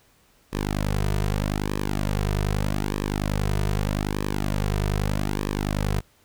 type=tone with flanger; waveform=sawtooth; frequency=50.6 Hz; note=G#1; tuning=44 cents flat; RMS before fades=-25 dBFS; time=0.52-6.01 s; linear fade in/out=20 ms; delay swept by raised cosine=1.4 to 3.7 ms; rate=0.81 Hz; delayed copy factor=-0.85; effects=pink hiss -60 dBFS RMS until 6.24 s